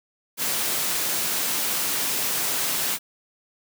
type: high-pass noise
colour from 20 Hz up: white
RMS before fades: -25 dBFS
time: 0.37-2.99 s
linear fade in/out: 50 ms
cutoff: 120 Hz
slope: 24 dB/octave
effects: none